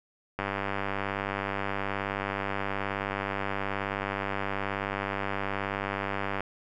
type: click train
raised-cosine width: 0.5 ms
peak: -15 dBFS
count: 596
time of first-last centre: 0.39-6.406 s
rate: 98.9 Hz
effects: none